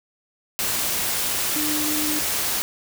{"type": "tone in noise", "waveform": "sine", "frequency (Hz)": 302.8, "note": "D#4", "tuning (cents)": -47, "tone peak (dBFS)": -26, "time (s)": [1.56, 2.19], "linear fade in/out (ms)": 0, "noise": "white", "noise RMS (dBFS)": -24, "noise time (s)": [0.59, 2.62], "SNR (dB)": -5, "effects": []}